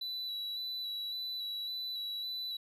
triangle tone with vibrato, 3951 Hz, B7, in tune, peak -35 dBFS, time 0.01-2.57 s, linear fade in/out 5 ms, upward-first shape square, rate 1.8 Hz, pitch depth 15 cents each way, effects none

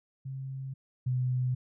sine tone pair in turn, 133.7 / 126.63 Hz, C3 / B2, +38 / +44 cents, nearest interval minor second, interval 94 cents, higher first, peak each -35 / -26 dBFS, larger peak second, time 0.25-0.74 / 1.06-1.55 s, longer neither, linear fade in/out 10 ms, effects none

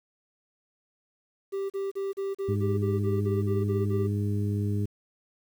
triangle tone bursts, 392 Hz, G4, in tune, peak -26 dBFS, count 12, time 1.52-4.076 s, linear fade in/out 20 ms, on 180 ms, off 36 ms
harmonic tone, 102.4 Hz, G#2, 24 cents flat, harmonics 1 / 2 / 3 / 4, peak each -26 / -32 / -36 / -38 dBFS, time 2.48-4.86 s, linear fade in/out 10 ms
effects 9-bit

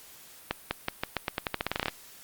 accelerating click train, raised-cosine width 0.3 ms, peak -11 dBFS, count 17, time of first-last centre 0.51-1.883 s, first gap 200 ms, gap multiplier 0.87, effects white hiss -51 dBFS RMS until 2.23 s + Opus 48 kbps

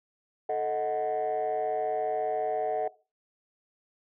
sine chord, D# diminished, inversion second, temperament equal with one note detuned, 440 / 625.5 / 740 Hz, A4 / D#5 / F#5, 0 / +9 / 0 cents, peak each -30 / -30 / -28 dBFS, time 0.49-2.88 s, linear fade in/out 5 ms, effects noise-tail reverb RT60 0.3 s tail -19 dB re dry + tanh soft clip ceiling -22 dBFS

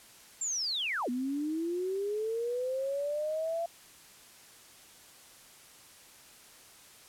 sine linear two-way sweep, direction down then up, 7459 to 239.5 to 681 Hz, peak -30 dBFS, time 0.41-3.66 s, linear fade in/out 5 ms, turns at 1.09 s, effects white hiss -55 dBFS RMS until 7.08 s + low-pass 12000 Hz 12 dB/octave

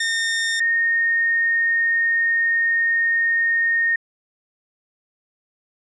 sawtooth / sine tone pair in turn, 1825 / 1844.1 Hz, A#6 / A#6, -37 / -19 cents, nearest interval unison, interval 18 cents, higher second, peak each -16 dBFS, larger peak neither, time 0-0.6 / 0.6-3.96 s, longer second, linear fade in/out 5 ms, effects resampled to 22050 Hz

